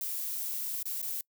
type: noise with dropouts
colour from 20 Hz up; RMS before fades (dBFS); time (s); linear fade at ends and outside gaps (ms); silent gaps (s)
violet; -35; 0.01-1.21; 2; 0.829-0.855 / 1.017-1.026
effects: noise-tail reverb RT60 0.1 s tail -25 dB re dry